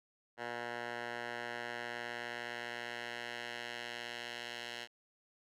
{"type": "tone with band-pass filter sweep", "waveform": "10% pulse", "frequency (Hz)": 119.5, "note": "A#2", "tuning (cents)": 43, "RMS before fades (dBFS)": -43, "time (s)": [0.37, 4.88], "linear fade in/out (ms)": 50, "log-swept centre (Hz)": [1300, 3000], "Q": 1.2, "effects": []}